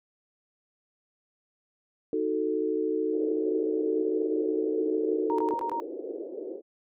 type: chord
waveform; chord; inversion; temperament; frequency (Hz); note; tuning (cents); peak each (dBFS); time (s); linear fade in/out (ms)
sine; D# diminished; none; equal with one note detuned; 311.1 / 370 / 443.3; D#4 / F#4 / A4; 0 / 0 / +13; -30 / -31 / -28; 2.13-5.54; 2
type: band-pass noise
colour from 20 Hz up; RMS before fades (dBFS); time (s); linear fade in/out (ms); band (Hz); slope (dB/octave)
white; -37; 3.1-6.62; 50; 310 to 500; 48
type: tone bursts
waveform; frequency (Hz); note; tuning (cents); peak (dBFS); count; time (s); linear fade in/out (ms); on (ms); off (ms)
sine; 932.3; A#5; 0; -28; 5; 5.3-5.8; 0; 84; 20
effects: none